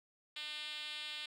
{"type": "tone with band-pass filter", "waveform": "5% pulse", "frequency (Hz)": 300.9, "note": "D4", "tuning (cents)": 42, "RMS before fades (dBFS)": -44, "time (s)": [0.36, 1.26], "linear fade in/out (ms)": 5, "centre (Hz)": 3600, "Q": 2.4, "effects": []}